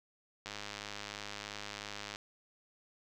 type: click train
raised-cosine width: 0.2 ms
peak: -24 dBFS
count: 176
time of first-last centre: 0.46-2.159 s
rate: 103 Hz
effects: none